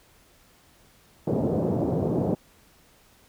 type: band-pass noise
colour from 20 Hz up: pink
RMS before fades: -25 dBFS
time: 1.27-2.35 s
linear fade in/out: 5 ms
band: 110 to 620 Hz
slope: 24 dB/octave
effects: pink hiss -58 dBFS RMS until 3.28 s